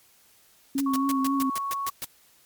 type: tone with vibrato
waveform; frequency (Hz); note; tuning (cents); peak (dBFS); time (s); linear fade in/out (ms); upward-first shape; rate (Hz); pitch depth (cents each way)
sine; 270.5; C#4; -42; -23; 0.75-1.5; 5; triangle; 3.8; 41
type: noise bursts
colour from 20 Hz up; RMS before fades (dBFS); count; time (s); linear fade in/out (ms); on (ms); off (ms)
white; -32; 9; 0.78-2.045; 0; 25; 130
type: tone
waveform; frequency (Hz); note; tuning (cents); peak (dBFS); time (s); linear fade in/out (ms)
sine; 1110; C#6; +2; -27; 0.86-1.9; 5
effects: white hiss -59 dBFS RMS until 2.45 s + MP3 96 kbps